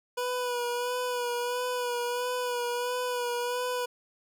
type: tone with vibrato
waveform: 25% pulse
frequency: 490 Hz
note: B4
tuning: 14 cents flat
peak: -25 dBFS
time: 0.17-3.86 s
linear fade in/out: 10 ms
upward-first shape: sine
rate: 1.5 Hz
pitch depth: 31 cents each way
effects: none